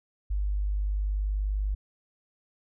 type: tone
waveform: sine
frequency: 50.2 Hz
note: G1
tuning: 42 cents sharp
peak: -25 dBFS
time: 0.3-1.75 s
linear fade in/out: 10 ms
effects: none